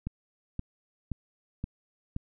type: click train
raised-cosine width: 5 ms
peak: -20 dBFS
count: 5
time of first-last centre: 0.07-2.164 s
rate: 1.91 Hz
effects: none